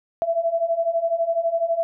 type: beating tone pair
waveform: sine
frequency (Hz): 660 / 672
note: E5 / E5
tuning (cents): +2 / +33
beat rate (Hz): 12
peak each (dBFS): -24 / -21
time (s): 0.22-1.83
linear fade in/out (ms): 0
effects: none